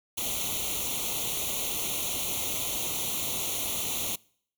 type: noise with comb filter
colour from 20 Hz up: white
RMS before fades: -31 dBFS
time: 0.17-4.16 s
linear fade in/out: 10 ms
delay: 0.3 ms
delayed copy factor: +1
effects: noise-tail reverb RT60 0.6 s tail -25 dB re dry